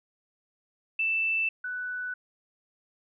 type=tone pair in turn; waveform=sine; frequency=2653 / 1488.9 Hz; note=E7 / F#6; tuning=+10 / +10 cents; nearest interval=minor seventh; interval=1000 cents; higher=first; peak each=-24 / -31 dBFS; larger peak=first; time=0.99-1.49 / 1.64-2.14 s; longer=neither; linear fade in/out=5 ms; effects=none